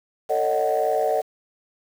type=chord; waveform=sine; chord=D# half-diminished seventh; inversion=second; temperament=just; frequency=448 / 560 / 622.3 / 746.7 Hz; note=A4 / C#5 / D#5 / F#5; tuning=+31 / +18 / 0 / +16 cents; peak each=-24 / -25 / -23 / -23 dBFS; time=0.29-1.22 s; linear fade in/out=20 ms; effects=tanh soft clip ceiling -12 dBFS + 7-bit